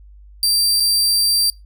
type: tone with dropouts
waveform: sawtooth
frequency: 4699 Hz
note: D8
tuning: in tune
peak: -11 dBFS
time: 0.43-1.5 s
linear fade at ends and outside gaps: 1 ms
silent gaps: 0.8-0.804 s
effects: noise-tail reverb RT60 0.2 s tail -22 dB re dry + added 50 Hz sine -40 dBFS peak until 1.65 s